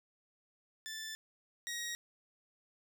15% pulse tone pair in turn, 1760 / 1890.2 Hz, A6 / A#6, 0 / +24 cents, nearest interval minor second, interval 124 cents, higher second, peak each -35 / -32 dBFS, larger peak second, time 0.86-1.15 / 1.67-1.95 s, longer first, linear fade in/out 0 ms, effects none

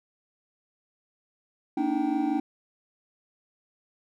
triangle tone cluster, 234.8 / 287.8 / 313.2 / 775 Hz, A#3 / D4 / D#4 / G5, +13 / -35 / +11 / -20 cents, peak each -32 / -25 / -26 / -31 dBFS, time 1.77-2.4 s, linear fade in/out 5 ms, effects none

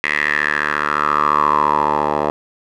10% pulse tone with band-pass filter sweep, 74.4 Hz, D2, 23 cents sharp, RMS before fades -17 dBFS, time 0.04-2.3 s, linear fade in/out 0 ms, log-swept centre 2100 to 730 Hz, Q 5.9, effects none

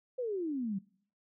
sine exponential sweep, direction down, 523.3 to 185 Hz, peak -32 dBFS, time 0.18-0.79 s, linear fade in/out 10 ms, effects noise-tail reverb RT60 0.6 s tail -24 dB re dry

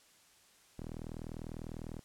sawtooth tone with band-pass filter, 40.03 Hz, D#1, 50 cents sharp, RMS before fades -44 dBFS, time 0.78-2 s, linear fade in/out 10 ms, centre 230 Hz, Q 0.7, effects white hiss -64 dBFS RMS until 2.04 s + low-pass 10000 Hz 12 dB/octave

